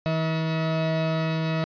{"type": "tone pair together", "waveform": "40% pulse", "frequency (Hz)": [160.24, 642], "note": ["E3", "E5"], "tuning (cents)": [-49, -46], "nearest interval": "2 octaves", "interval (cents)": 2403, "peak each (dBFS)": [-23, -28], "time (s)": [0.06, 1.64], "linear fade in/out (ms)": 0, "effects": ["resampled to 11025 Hz"]}